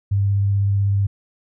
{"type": "tone with vibrato", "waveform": "sine", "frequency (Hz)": 99.7, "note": "G2", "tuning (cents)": 30, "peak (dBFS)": -15, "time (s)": [0.11, 1.07], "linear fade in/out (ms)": 10, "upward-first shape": "sine", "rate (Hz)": 16, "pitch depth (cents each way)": 12, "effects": []}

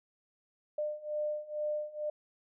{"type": "beating tone pair", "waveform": "sine", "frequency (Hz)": [600, 602.2], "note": ["D5", "D5"], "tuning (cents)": [37, 43], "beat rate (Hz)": 2.2, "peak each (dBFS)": [-37, -35], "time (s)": [0.78, 2.1], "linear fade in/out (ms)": 5, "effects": []}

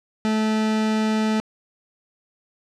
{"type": "tone", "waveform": "40% pulse", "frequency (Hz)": 217.5, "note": "A3", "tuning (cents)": -20, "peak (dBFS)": -18, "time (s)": [0.25, 1.4], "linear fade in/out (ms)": 0, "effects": ["low-pass 6000 Hz 12 dB/octave"]}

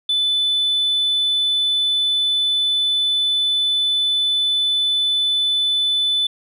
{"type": "tone", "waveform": "sine", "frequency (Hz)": 3500, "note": "A7", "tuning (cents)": -10, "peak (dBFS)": -14, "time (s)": [0.09, 6.27], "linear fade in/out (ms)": 5, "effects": ["tanh soft clip ceiling -13 dBFS"]}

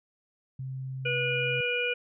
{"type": "tone", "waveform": "sine", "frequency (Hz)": 131.7, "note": "C3", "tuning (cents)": 12, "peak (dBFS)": -33, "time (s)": [0.59, 1.61], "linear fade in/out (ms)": 5}
{"type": "harmonic tone", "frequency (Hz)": 486.4, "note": "B4", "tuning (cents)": -26, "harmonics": [1, 3, 5, 6], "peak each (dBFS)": [-31, -34, -29, -35], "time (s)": [1.05, 1.94], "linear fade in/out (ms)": 10}
{"effects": []}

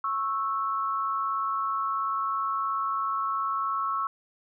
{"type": "tone pair together", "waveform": "sine", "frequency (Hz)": [1099.8, 1318.5], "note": ["C#6", "E6"], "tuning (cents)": [-14, 0], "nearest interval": "minor third", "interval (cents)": 314, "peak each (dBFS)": [-28, -29], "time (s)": [0.04, 4.07], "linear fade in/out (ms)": 2, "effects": []}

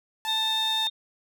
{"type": "tone", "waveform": "sawtooth", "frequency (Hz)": 880, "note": "A5", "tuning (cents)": 0, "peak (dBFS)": -26, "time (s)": [0.25, 0.87], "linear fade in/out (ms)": 0}
{"type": "tone with vibrato", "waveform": "sine", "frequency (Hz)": 3655, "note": "A#7", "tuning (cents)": -35, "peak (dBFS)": -24, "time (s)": [0.27, 0.9], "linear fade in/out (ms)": 20, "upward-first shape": "triangle", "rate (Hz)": 9.9, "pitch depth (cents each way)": 10}
{"effects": []}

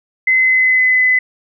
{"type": "tone with pitch glide", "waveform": "sine", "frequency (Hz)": [2047, 2016], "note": ["C7", "B6"], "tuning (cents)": [-38, 35], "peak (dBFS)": -9, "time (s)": [0.27, 1.19], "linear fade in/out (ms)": 5, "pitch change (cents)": -27, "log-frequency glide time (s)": [0.37, 1.02], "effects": []}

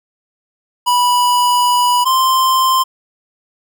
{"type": "tone pair in turn", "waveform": "square", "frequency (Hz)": [981, 1044.8], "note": ["B5", "C6"], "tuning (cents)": [-12, -3], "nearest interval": "minor second", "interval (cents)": 109, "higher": "second", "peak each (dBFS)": -11, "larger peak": "neither", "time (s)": [[0.86, 2.05], [2.05, 2.84]], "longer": "first", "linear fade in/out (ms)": 20, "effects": []}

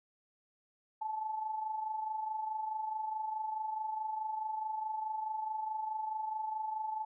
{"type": "tone with amplitude modulation", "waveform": "sine", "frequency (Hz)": 869, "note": "A5", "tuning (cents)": -22, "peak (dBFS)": -32, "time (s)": [1.01, 7.05], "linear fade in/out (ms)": 10, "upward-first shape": "sine", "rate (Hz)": 24.7, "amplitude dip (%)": 55, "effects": []}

